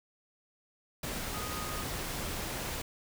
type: tone in noise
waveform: sine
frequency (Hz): 1243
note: D#6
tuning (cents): -2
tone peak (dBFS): -42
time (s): 1.34-1.83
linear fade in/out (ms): 5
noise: pink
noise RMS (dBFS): -37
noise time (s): 1.03-2.82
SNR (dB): -8
effects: none